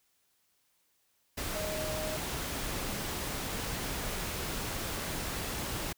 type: tone in noise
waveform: sine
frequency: 622.3 Hz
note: D#5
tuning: in tune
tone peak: -36 dBFS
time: 1.55-2.17 s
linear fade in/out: 10 ms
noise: pink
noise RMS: -36 dBFS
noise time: 1.37-5.93 s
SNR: -3 dB
effects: white hiss -73 dBFS RMS until 5.97 s